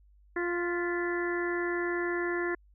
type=harmonic tone with a mistuned harmonic; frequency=349.2 Hz; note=F4; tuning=in tune; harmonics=1 / 2 / 3 / 4 / 5 / 6; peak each=-30 / -42 / -40 / -40 / -35 / -41 dBFS; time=0.36-2.55 s; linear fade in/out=5 ms; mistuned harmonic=6; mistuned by=-77 cents; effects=added 50 Hz sine -57 dBFS peak until 2.74 s